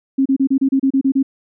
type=tone bursts; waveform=sine; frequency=269.4 Hz; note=C#4; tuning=49 cents flat; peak=-11 dBFS; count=10; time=0.18-1.229 s; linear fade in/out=10 ms; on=77 ms; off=31 ms; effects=none